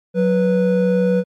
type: tone pair together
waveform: triangle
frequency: 184.07 / 491.4 Hz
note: F#3 / B4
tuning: -9 / -9 cents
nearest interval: octave + perfect fourth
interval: 1700 cents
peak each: -14 dBFS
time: 0.14-1.24 s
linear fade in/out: 50 ms
effects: MP3 64 kbps